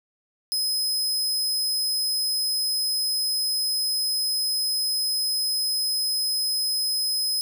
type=tone; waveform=sawtooth; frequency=5080 Hz; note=D#8; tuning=35 cents sharp; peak=-20 dBFS; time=0.52-7.41 s; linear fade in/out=0 ms; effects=none